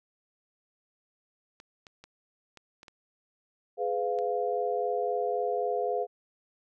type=clicks; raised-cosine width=0.2 ms; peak=-31 dBFS; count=7; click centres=1.601 / 1.868 / 2.04 / 2.573 / 2.831 / 2.882 / 4.188 s
type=chord; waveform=sine; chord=F diminished; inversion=first; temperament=just; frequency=419.1 / 502.9 / 698.5 Hz; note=Ab4 / Cb5 / F5; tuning=+16 / +31 / 0 cents; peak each=-31 dBFS; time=3.77-6.07 s; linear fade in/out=50 ms
effects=none